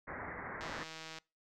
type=low-pass noise; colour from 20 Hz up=white; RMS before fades=-44 dBFS; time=0.07-0.84 s; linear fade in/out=10 ms; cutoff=2100 Hz; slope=96 dB/octave
type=click train; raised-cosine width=0.2 ms; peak=-29 dBFS; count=93; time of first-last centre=0.61-1.185 s; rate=160 Hz
effects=noise-tail reverb RT60 0.3 s tail -25 dB re dry